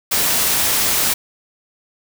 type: noise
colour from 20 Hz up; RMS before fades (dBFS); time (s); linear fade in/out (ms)
white; -17; 0.11-1.14; 10
effects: none